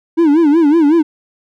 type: tone with vibrato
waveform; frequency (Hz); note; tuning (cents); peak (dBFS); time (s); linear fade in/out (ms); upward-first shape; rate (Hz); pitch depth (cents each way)
triangle; 311.1; D#4; 0; -5; 0.17-1.03; 20; sine; 5.4; 160
effects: none